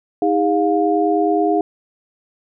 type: tone cluster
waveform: sine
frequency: 316.8 / 406.3 / 708 Hz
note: D#4 / G#4 / F5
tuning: +31 / -38 / +23 cents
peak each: -18 dBFS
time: 0.22-1.61 s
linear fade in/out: 2 ms
effects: none